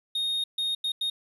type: tone bursts at uneven times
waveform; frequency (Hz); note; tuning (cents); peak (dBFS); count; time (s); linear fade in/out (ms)
triangle; 3709; A#7; -9; -24; 4; 0.15-0.44 / 0.58-0.75 / 0.84-0.92 / 1.01-1.1; 5
effects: resampled to 32000 Hz + 10-bit